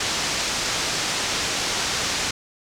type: low-pass noise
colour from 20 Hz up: white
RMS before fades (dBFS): -25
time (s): 0-2.31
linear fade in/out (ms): 5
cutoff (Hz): 6700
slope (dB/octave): 24
effects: none